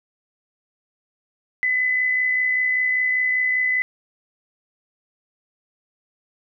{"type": "tone with amplitude modulation", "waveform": "sine", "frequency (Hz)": 2011, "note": "B6", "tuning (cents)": 31, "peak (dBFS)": -16, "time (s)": [1.63, 3.82], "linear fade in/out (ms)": 0, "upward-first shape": "sine", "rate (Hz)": 65.1, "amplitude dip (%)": 35, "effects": []}